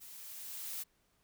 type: noise with level ramp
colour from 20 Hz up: blue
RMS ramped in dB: -52 to -40 dBFS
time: 0-0.84 s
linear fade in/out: 20 ms
effects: pink hiss -74 dBFS RMS until 1.23 s